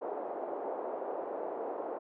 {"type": "band-pass noise", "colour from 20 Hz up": "white", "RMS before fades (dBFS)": -38, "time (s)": [0.01, 1.99], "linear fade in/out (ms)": 20, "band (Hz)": [370, 740], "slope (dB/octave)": 24, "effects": []}